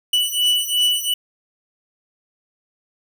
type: beating tone pair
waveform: 45% pulse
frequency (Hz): 2960 / 2962.8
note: F#7 / F#7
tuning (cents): 0 / +2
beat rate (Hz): 2.8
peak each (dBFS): -19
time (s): 0.13-1.14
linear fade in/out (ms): 5
effects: none